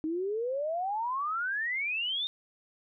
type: exponential sweep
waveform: sine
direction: up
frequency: 306.1 to 3704 Hz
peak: -29 dBFS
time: 0.04-2.27 s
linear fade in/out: 0 ms
effects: none